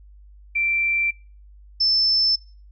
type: tone pair in turn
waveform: sine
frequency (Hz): 2349 / 5284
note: D7 / E8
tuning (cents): 0 / +3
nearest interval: octave + major second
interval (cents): 1403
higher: second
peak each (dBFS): -19 / -16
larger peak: second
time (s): 0.55-1.11 / 1.8-2.36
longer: neither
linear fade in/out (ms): 10
effects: noise-tail reverb RT60 0.4 s tail -24 dB re dry + added 50 Hz sine -44 dBFS peak until 2.71 s